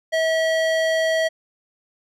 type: tone with band-pass filter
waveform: square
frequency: 645 Hz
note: E5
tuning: 38 cents flat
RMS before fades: -20 dBFS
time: 0.12-1.29 s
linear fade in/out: 20 ms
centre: 1600 Hz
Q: 0.59
effects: none